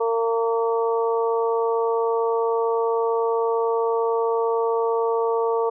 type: harmonic tone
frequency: 228.9 Hz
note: A#3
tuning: 31 cents flat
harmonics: 2 / 3 / 4 / 5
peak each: -20 / -31 / -27 / -30 dBFS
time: 0-5.7 s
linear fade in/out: 10 ms
effects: none